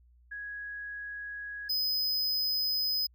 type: tone pair in turn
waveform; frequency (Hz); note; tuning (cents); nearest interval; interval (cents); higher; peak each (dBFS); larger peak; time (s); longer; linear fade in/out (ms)
sine / square; 1663 / 5030; G#6 / D#8; +2 / +18; octave + perfect fifth; 1916; second; -37 / -28; second; 0.31-1.69 / 1.69-3.07; neither; 10
effects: added 60 Hz sine -58 dBFS peak until 3.14 s